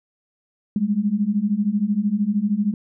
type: beating tone pair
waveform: sine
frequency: 198.6 / 211.6 Hz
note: G3 / G#3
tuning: +23 / +33 cents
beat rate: 13 Hz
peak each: -22 / -20 dBFS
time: 0.76-2.74 s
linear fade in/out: 2 ms
effects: none